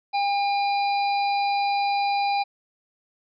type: harmonic tone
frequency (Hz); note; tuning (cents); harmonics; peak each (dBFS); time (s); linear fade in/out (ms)
805; G5; +46; 1 / 3 / 5 / 6; -21 / -31 / -35 / -37; 0.13-2.44; 20
effects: none